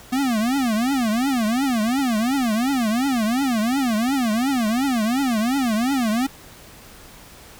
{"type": "tone with vibrato", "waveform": "square", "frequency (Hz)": 243.6, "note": "B3", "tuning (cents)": -24, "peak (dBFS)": -19, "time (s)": [0.12, 6.27], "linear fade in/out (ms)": 10, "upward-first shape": "triangle", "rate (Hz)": 2.8, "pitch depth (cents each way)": 280, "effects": ["pink hiss -44 dBFS RMS until 7.59 s"]}